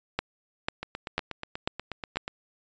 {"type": "two click trains", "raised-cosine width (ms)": 0.3, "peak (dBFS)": [-18, -10], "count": [13, 5], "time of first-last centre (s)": [[0.83, 2.279], [0.19, 2.17]], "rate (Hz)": [8.28, 2.02], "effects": ["resampled to 16000 Hz"]}